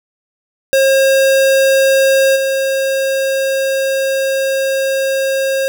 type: tone with level steps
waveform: square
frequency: 538 Hz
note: C5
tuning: 48 cents sharp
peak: -9 / -14 dBFS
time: 0.73-5.68 s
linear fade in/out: 0 ms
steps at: 2.35 s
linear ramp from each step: 20 ms
effects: none